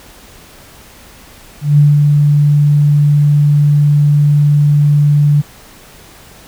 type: tone with ADSR envelope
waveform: sine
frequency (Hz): 146.4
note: D3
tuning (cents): -5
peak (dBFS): -3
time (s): 1.61-5.42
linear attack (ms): 170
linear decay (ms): 190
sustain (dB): -3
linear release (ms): 20
effects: pink hiss -39 dBFS RMS until 6.47 s